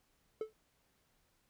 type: tone with exponential decay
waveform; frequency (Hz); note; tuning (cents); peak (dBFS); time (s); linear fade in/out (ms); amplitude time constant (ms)
triangle; 436.2; A4; -15; -30; 0.41-0.53; 2; 24
effects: pink hiss -75 dBFS RMS until 1.49 s